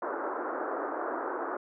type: band-pass noise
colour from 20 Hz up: pink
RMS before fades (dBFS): -34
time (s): 0.02-1.57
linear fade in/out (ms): 5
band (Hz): 300 to 1500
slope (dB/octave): 48
effects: none